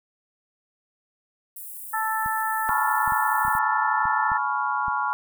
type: high-pass noise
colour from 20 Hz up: white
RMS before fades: -38 dBFS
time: 1.56-3.59 s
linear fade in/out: 5 ms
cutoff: 8700 Hz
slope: 48 dB/octave
type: harmonic tone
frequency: 440 Hz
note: A4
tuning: in tune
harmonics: 2 / 3 / 4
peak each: -26 / -28 / -29 dBFS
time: 1.93-4.38 s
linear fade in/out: 10 ms
type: clicks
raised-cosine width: 5 ms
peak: -27 dBFS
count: 10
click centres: 2.261 / 2.694 / 3.077 / 3.122 / 3.451 / 3.481 / 3.552 / 4.055 / 4.318 / 4.882 s
type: chord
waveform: sine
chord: C# dominant seventh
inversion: second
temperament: equal with one note detuned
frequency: 848.1 / 987.8 / 1108.7 / 1396.9 Hz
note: G#5 / B5 / C#6 / E#6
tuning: +36 / 0 / 0 / 0 cents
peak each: -28 dBFS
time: 2.69-5.13 s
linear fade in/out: 0 ms
effects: none